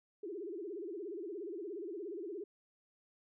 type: tone with vibrato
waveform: sine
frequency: 372.5 Hz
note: F#4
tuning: 12 cents sharp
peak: -40 dBFS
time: 0.23-2.44 s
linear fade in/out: 5 ms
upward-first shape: sine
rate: 17 Hz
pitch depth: 240 cents each way
effects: none